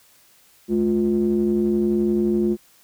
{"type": "ring-modulated tone", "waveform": "triangle", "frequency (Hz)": 69.3, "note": "C#2", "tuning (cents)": 0, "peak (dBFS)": -12, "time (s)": [0.68, 2.57], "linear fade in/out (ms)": 50, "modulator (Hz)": 283, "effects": ["white hiss -55 dBFS RMS until 2.83 s"]}